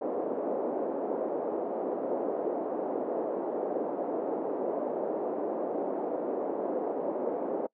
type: band-pass noise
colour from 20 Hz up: white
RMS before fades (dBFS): -32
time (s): 0.01-7.67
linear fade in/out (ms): 10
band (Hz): 290 to 620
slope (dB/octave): 24
effects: noise-tail reverb RT60 0.1 s tail -25 dB re dry